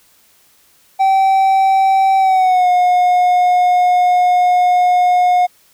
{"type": "tone with pitch glide", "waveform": "triangle", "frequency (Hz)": [772, 720.3], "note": ["G5", "F#5"], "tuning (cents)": [-27, -47], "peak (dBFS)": -7, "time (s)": [0.99, 5.47], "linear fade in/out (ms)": 20, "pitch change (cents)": -120, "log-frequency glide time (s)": [2.18, 2.69], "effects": ["white hiss -52 dBFS RMS until 5.73 s"]}